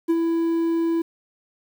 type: tone with ADSR envelope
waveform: triangle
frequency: 332 Hz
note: E4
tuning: 12 cents sharp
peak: -13 dBFS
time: 0.08-1.02 s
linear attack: 21 ms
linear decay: 45 ms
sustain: -4 dB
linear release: 7 ms
effects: 8-bit

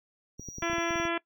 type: tone with tremolo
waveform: triangle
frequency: 5760 Hz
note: F#8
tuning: 47 cents flat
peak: -38 dBFS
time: 0.38-1.09 s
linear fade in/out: 50 ms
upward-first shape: sine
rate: 12 Hz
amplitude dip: 35%
type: clicks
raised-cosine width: 3 ms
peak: -28 dBFS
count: 11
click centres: 0.396 / 0.487 / 0.584 / 0.625 / 0.699 / 0.732 / 0.783 / 0.907 / 0.957 / 1 / 1.053 s
type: harmonic tone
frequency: 337.6 Hz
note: E4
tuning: 41 cents sharp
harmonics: 1 / 2 / 3 / 4 / 5 / 6 / 7 / 8 / 9 / 10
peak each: -32 / -35 / -37 / -36 / -36 / -39 / -38 / -43 / -45 / -44 dBFS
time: 0.62-1.18 s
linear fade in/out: 5 ms
effects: noise-tail reverb RT60 0.1 s tail -21 dB re dry

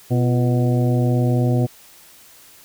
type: harmonic tone with a mistuned harmonic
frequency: 123.47 Hz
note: B2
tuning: in tune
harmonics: 1 / 2 / 3 / 4 / 5 / 6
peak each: -16 / -22 / -26 / -28 / -30 / -32 dBFS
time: 0.1-1.67 s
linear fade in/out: 20 ms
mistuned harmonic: 3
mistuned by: -91 cents
effects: white hiss -47 dBFS RMS until 2.64 s

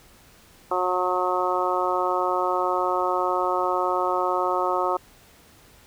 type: harmonic tone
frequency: 181.8 Hz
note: F#3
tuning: 30 cents flat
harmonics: 2 / 3 / 4 / 5 / 6 / 7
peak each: -28 / -28 / -28 / -28 / -28 / -28 dBFS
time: 0.71-4.97 s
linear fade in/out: 5 ms
effects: pink hiss -53 dBFS RMS until 5.86 s

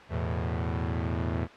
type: chord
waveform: sawtooth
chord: E suspended fourth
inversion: none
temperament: equal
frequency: 82.41 / 110 / 123.47 Hz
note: E2 / A2 / B2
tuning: 0 / 0 / 0 cents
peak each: -26 / -29 / -32 dBFS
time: 0.09-1.48 s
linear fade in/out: 50 ms
effects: white hiss -47 dBFS RMS until 1.56 s + low-pass 2000 Hz 12 dB/octave

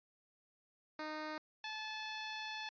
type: tone pair in turn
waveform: 10% pulse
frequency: 308.1 / 866.9 Hz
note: D#4 / A5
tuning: -17 / -26 cents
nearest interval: octave + tritone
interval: 1791 cents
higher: second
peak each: -33 / -33 dBFS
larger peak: neither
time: 0.99-1.38 / 1.64-2.69 s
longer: second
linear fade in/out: 2 ms
effects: resampled to 11025 Hz

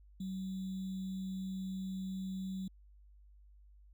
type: tone with sample-and-hold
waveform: sine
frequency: 189.4 Hz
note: F#3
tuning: 41 cents sharp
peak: -37 dBFS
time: 0.2-2.68 s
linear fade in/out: 5 ms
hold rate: 3675 Hz
effects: added 50 Hz sine -57 dBFS peak until 3.93 s

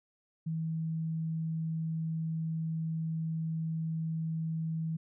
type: tone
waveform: sine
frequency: 161.3 Hz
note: E3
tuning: 37 cents flat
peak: -31 dBFS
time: 0.46-4.97 s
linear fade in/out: 10 ms
effects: none

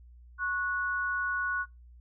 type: tone pair together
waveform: sine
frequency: 1100 / 1468.3 Hz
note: C#6 / F#6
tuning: -14 / -14 cents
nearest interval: perfect fourth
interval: 500 cents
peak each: -35 / -29 dBFS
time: 0.38-1.66 s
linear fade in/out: 50 ms
effects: noise-tail reverb RT60 0.2 s tail -23 dB re dry + added 60 Hz sine -50 dBFS peak until 2 s

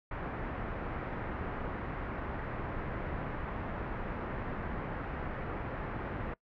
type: low-pass noise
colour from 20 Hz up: pink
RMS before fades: -38 dBFS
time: 0.11-6.34 s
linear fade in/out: 5 ms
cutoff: 1900 Hz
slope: 24 dB/octave
effects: noise-tail reverb RT60 0.1 s tail -23 dB re dry

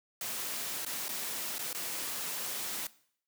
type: noise with dropouts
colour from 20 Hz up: white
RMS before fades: -37 dBFS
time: 0.21-2.87 s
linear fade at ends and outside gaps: 2 ms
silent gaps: 0.85-0.863 / 1.083-1.09 / 1.583-1.591 / 1.73-1.747 s
effects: noise-tail reverb RT60 0.6 s tail -19 dB re dry + high-pass 150 Hz 12 dB/octave

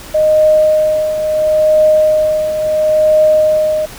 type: tone with tremolo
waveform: sine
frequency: 618 Hz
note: D#5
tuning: 12 cents flat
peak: -5 dBFS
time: 0.14-3.86 s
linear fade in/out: 10 ms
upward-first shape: triangle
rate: 0.73 Hz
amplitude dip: 65%
effects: pink hiss -32 dBFS RMS until 3.98 s

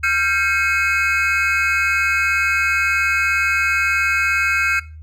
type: tone cluster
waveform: triangle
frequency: 1378 / 1580 / 2179 / 2542 Hz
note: F6 / G6 / C#7 / D#7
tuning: -24 / +13 / -30 / +36 cents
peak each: -19 dBFS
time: 0.03-4.8 s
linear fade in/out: 10 ms
effects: noise-tail reverb RT60 0.3 s tail -18 dB re dry + added 78 Hz sine -34 dBFS peak until 5.02 s

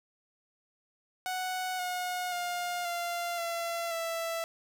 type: tone with pitch steps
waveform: sawtooth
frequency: 740 / 723.9 / 708.2 / 692.8 / 677.8 / 663.1 Hz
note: F#5 / F#5 / F5 / F5 / E5 / E5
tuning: 0 / -38 / +24 / -14 / +48 / +10 cents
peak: -28 dBFS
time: 1.26-4.44 s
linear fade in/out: 0 ms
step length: 530 ms
effects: 9-bit

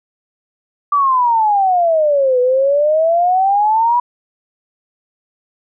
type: exponential two-way sweep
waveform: sine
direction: down then up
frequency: 1174.7 to 492.7 to 981 Hz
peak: -10 dBFS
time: 0.92-4 s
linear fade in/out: 5 ms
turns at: 2.4 s
effects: none

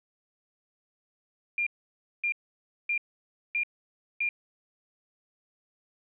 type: tone bursts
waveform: sine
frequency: 2399 Hz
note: D7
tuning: 36 cents sharp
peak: -25 dBFS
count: 5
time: 1.58-4.29 s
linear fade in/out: 2 ms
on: 86 ms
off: 570 ms
effects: none

